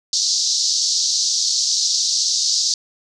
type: band-pass noise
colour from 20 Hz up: white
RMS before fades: -19 dBFS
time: 0.13-2.74 s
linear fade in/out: 2 ms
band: 4100 to 6400 Hz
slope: 48 dB/octave
effects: none